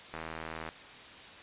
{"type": "click train", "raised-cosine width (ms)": 0.5, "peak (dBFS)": -24, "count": 45, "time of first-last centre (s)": [0.14, 0.689], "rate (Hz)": 80.1, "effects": ["white hiss -49 dBFS RMS until 1.42 s", "resampled to 8000 Hz"]}